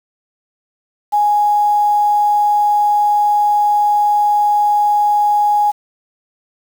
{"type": "tone with quantisation", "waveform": "sine", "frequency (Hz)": 830.6, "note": "G#5", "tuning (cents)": 0, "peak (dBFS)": -10, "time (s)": [1.12, 5.72], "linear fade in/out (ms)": 20, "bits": 6, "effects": []}